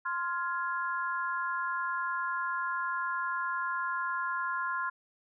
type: chord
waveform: sine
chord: F minor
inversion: second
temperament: equal with one note detuned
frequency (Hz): 1046.5 / 1396.9 / 1676.6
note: C6 / F6 / Ab6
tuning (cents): 0 / 0 / +16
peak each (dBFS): -33 / -34 / -38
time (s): 0.05-4.9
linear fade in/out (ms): 10
effects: none